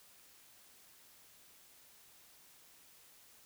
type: silence
effects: white hiss -62 dBFS RMS until 3.45 s